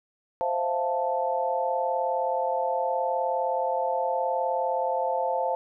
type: chord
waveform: sine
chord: F major seventh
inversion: second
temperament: equal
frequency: 523.3 / 659.3 / 698.5 / 880 Hz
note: C5 / E5 / F5 / A5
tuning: 0 / 0 / 0 / 0 cents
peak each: -28 / -33 / -30 / -28 dBFS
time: 0.41-5.55 s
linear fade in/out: 0 ms
effects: none